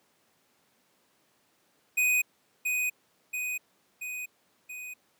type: tone with echo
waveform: square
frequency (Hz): 2494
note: D#7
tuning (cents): +3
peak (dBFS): -23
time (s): 1.97-2.22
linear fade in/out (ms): 10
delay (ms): 680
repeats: 4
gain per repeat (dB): -4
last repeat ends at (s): 4.94
effects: pink hiss -68 dBFS RMS until 5.19 s + high-pass 200 Hz 12 dB/octave